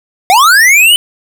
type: linear sweep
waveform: square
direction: up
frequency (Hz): 698.5 to 3041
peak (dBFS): -4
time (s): 0.3-0.96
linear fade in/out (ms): 0
effects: none